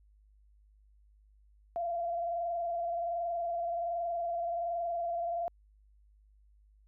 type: tone with frequency modulation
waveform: sine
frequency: 686 Hz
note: F5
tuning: 31 cents flat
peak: -31 dBFS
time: 1.76-5.48 s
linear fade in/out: 0 ms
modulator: 21.3 Hz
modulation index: 0.73
effects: added 51 Hz sine -60 dBFS peak until 6.87 s